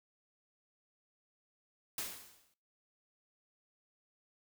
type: noise with exponential decay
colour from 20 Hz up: white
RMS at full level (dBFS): -37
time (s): 1.98-2.54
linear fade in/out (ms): 2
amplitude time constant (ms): 120
effects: noise-tail reverb RT60 0.4 s tail -20 dB re dry